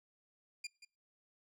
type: tone with echo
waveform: 20% pulse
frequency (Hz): 2400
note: D7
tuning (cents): +37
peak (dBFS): -35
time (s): 0.64-0.67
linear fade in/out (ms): 5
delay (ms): 180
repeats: 1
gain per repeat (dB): -13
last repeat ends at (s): 0.85
effects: noise-tail reverb RT60 0.4 s tail -26 dB re dry + low-pass 12000 Hz 12 dB/octave